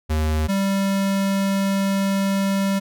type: tone pair in turn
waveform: square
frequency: 77.7 / 195.79 Hz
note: D#2 / G3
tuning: -2 / -2 cents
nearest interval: octave + major third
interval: 1600 cents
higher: second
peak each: -19 dBFS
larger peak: neither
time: 0.09-0.48 / 0.48-2.8 s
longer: second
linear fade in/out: 20 ms
effects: none